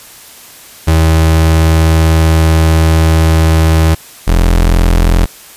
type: tone pair in turn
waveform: 35% pulse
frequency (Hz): 80.4 / 42.59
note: E2 / F1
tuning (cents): -43 / -43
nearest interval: major seventh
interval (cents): 1100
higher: first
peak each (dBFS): -4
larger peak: neither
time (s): 0.87-3.95 / 4.27-5.26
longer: first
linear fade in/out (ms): 10
effects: white hiss -35 dBFS RMS until 5.56 s + resampled to 32000 Hz